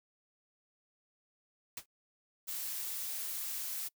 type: noise with exponential decay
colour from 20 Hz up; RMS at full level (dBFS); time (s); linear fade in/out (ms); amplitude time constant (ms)
white; -36; 1.77-1.86; 5; 18
type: noise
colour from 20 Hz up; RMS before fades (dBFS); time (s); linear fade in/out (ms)
blue; -39; 2.47-3.89; 20
effects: noise-tail reverb RT60 0.1 s tail -25 dB re dry